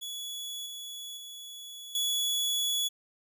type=tone with level steps; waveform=sawtooth; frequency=3393 Hz; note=G#7; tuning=36 cents sharp; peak=-33 / -36 / -39 / -24 dBFS; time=0.01-2.89 s; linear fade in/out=20 ms; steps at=0.66 / 1.17 / 1.95 s; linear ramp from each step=2 ms; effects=none